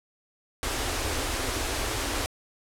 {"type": "band-stop noise", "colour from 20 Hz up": "pink", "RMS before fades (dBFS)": -29, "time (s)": [0.63, 2.26], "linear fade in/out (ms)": 0, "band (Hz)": [120, 240], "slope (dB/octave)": 96, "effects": ["low-pass 11000 Hz 12 dB/octave"]}